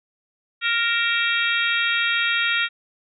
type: harmonic tone with a mistuned harmonic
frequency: 466.2 Hz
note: A#4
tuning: in tune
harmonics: 3 / 4 / 5 / 6 / 7 / 8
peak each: -24 / -25 / -26 / -27 / -27 / -28 dBFS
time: 0.61-2.69 s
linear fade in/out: 50 ms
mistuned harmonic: 6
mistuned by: -60 cents
effects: none